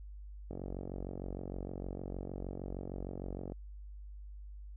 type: click train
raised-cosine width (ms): 2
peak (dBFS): -28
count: 141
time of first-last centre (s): 0.51-3.521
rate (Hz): 46.5
effects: added 50 Hz sine -45 dBFS peak until 4.76 s